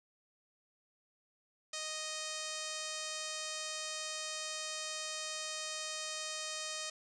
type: tone with low-pass filter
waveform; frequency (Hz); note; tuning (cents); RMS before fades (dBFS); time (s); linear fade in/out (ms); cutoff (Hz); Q
5% pulse; 622.3; D#5; 0; -41; 1.73-6.9; 5; 7700; 1.6
effects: none